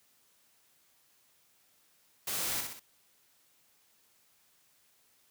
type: noise with echo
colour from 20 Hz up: white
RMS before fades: -35 dBFS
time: 2.27-2.61 s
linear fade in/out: 5 ms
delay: 62 ms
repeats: 3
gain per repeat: -5 dB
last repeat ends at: 2.796 s
effects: white hiss -68 dBFS RMS until 5.3 s + high-pass 60 Hz 12 dB/octave